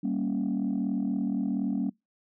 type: chord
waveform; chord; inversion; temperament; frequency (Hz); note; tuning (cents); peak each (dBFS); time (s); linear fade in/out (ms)
sine; G diminished; none; equal; 196 / 233.1 / 277.2; G3 / Bb3 / Db4; 0 / 0 / 0; -29; 0.03-1.9; 10
effects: noise-tail reverb RT60 0.2 s tail -26 dB re dry + tanh soft clip ceiling -21 dBFS